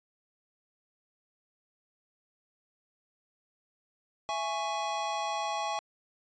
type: chord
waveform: square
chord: C# minor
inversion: first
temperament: just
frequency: 665.2 / 831.5 / 1108.7 Hz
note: E5 / G#5 / C#6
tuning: +16 / +2 / 0 cents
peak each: -38 / -34 / -37 dBFS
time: 4.29-5.79 s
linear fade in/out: 0 ms
effects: resampled to 16000 Hz